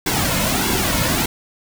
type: noise with flanger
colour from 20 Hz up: pink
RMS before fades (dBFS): -19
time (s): 0.06-1.26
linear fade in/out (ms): 5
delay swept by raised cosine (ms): 1.6 to 2.58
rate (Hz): 1.6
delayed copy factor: -0.65
effects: none